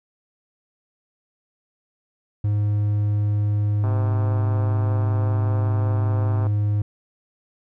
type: tone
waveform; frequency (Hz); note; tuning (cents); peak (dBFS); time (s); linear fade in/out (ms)
triangle; 103.83; G#2; 0; -16; 2.44-6.82; 5
type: click train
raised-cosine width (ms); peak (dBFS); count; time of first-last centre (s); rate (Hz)
1; -19; 340; 3.84-6.468; 129
effects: none